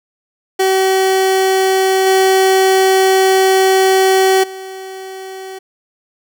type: tone with level steps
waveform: 30% pulse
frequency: 380.7 Hz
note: F#4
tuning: 49 cents sharp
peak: -8 / -6 / -24 dBFS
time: 0.59-5.59 s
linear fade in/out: 10 ms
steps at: 2.06 / 4.43 s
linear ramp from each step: 10 ms
effects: none